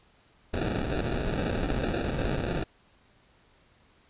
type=noise with sample-and-hold; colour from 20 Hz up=pink; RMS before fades=-29 dBFS; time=0.53-2.64 s; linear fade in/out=10 ms; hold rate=1050 Hz; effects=pink hiss -62 dBFS RMS until 4.09 s + resampled to 8000 Hz